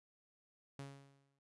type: tone with exponential decay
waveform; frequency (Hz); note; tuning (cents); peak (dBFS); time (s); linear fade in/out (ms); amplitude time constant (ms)
sawtooth; 138.59; C#3; 0; -40; 0.79-1.39; 2; 130
effects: resampled to 24000 Hz